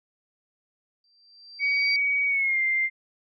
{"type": "tone with exponential growth", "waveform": "sine", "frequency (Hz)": 4699, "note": "D8", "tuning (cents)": 0, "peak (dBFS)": -24, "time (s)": [1.04, 1.96], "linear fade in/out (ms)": 2, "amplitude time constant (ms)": 200}
{"type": "tone with pitch glide", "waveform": "sine", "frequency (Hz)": [2259, 2096], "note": ["C#7", "C7"], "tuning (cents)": [32, 2], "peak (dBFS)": -21, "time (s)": [1.59, 2.9], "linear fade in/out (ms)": 50, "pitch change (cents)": -130, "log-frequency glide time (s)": [2.27, 2.6]}
{"effects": []}